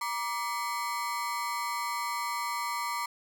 35% pulse ring-modulated tone, 1060 Hz, C6, 22 cents sharp, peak -26 dBFS, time 0.01-3.06 s, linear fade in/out 5 ms, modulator 110 Hz, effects none

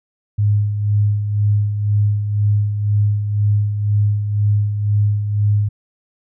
sine tone with tremolo, 103.7 Hz, G#2, 2 cents flat, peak -11 dBFS, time 0.38-5.69 s, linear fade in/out 10 ms, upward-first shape sine, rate 2 Hz, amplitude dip 55%, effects none

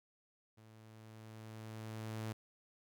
sawtooth tone with level ramp, 110 Hz, A2, in tune, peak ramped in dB -55 to -35 dBFS, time 0.57-2.33 s, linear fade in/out 10 ms, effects none

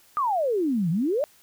sine exponential two-way sweep, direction down then up, 1244.5 to 155.56 to 631 Hz, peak -21 dBFS, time 0.17-1.24 s, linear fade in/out 0 ms, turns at 0.9 s, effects white hiss -57 dBFS RMS until 1.42 s

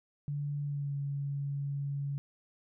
sine tone with pitch glide, 144.6 to 140.97 Hz, D3 to C#3, -27 to +29 cents, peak -32 dBFS, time 0.28-2.18 s, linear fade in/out 0 ms, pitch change -44 cents, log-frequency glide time 0.62-0.95 s, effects none

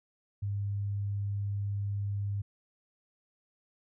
sine tone, 100.9 Hz, G#2, 49 cents flat, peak -30 dBFS, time 0.42-2.42 s, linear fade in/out 10 ms, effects none

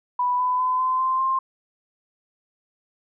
sine tone with pitch steps, 987.8 / 1001 / 1014.4 / 1028 / 1041.7 / 1055.6 Hz, B5 / B5 / B5 / C6 / C6 / C6, 0 / +23 / +46 / -31 / -8 / +15 cents, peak -19 dBFS, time 0.19-1.39 s, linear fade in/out 5 ms, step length 200 ms, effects none

